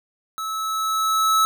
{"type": "tone with level ramp", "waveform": "square", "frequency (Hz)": 1300, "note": "E6", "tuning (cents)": -24, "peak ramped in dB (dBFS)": [-27, -15], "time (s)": [0.38, 1.45], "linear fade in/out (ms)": 0, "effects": []}